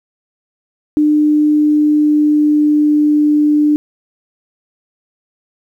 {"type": "tone with pitch glide", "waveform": "sine", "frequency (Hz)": [300.6, 298.2], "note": ["D4", "D4"], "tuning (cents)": [40, 27], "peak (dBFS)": -8, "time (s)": [0.97, 3.76], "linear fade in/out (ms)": 0, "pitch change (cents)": -13, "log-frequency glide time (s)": [1.2, 3.34], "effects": ["8-bit"]}